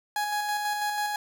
30% pulse tone with tremolo, 833 Hz, G#5, 5 cents sharp, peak -23 dBFS, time 0.16-1.16 s, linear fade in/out 2 ms, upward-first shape square, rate 6.1 Hz, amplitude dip 30%, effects none

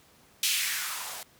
violet noise with band-pass filter sweep, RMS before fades -31 dBFS, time 0.43-1.23 s, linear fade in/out 2 ms, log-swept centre 3200 to 610 Hz, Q 2.2, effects pink hiss -59 dBFS RMS until 1.39 s + high-pass 80 Hz 12 dB/octave

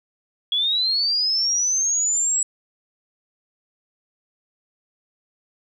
sine linear sweep, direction up, 3322 to 7790 Hz, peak -18 dBFS, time 0.52-2.43 s, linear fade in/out 2 ms, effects 9-bit

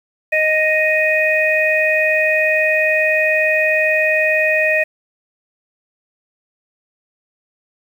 harmonic tone, 622.3 Hz, D#5, in tune, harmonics 1 / 3 / 4, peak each -17 / -17 / -17 dBFS, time 0.32-4.84 s, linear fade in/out 10 ms, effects 7-bit

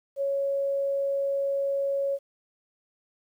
sine tone, 554.4 Hz, C#5, in tune, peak -24 dBFS, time 0.16-2.19 s, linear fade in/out 50 ms, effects 10-bit

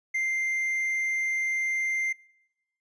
triangle tone, 2093 Hz, C7, in tune, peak -23 dBFS, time 0.14-2.13 s, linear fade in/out 10 ms, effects noise-tail reverb RT60 1.0 s tail -26 dB re dry + resampled to 22050 Hz

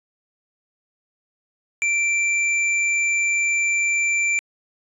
sine tone with hard clipping, 2349 Hz, D7, in tune, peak -19 dBFS, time 1.82-4.39 s, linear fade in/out 0 ms, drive 18 dB, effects resampled to 22050 Hz

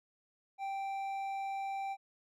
sine tone with hard clipping, 783 Hz, G5, 2 cents flat, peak -37 dBFS, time 0.58-1.97 s, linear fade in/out 50 ms, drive 6 dB, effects none

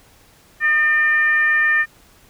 sine tone with frequency modulation, 1807 Hz, A6, 46 cents sharp, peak -13 dBFS, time 0.6-1.86 s, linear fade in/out 50 ms, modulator 580 Hz, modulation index 0.45, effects pink hiss -51 dBFS RMS until 2.29 s

